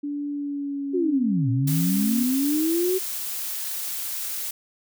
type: tone with pitch glide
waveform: sine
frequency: 288.9 to 272.7 Hz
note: D4 to C#4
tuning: -28 to -28 cents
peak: -26 dBFS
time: 0.03-2.24 s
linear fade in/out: 10 ms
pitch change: -100 cents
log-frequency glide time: 0.3-1.26 s
type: linear two-way sweep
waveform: sine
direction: down then up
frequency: 380.1 to 114 to 380.1 Hz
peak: -20 dBFS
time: 0.93-2.99 s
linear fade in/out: 20 ms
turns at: 1.5 s
type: noise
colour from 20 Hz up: blue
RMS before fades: -30 dBFS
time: 1.67-4.51 s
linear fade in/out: 5 ms
effects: none